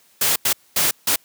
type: noise bursts at uneven times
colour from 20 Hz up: white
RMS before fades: -18 dBFS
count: 4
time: 0.21-0.36 / 0.45-0.53 / 0.76-0.91 / 1.07-1.16 s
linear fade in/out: 5 ms
effects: white hiss -56 dBFS RMS until 1.24 s + high-pass 100 Hz 12 dB/octave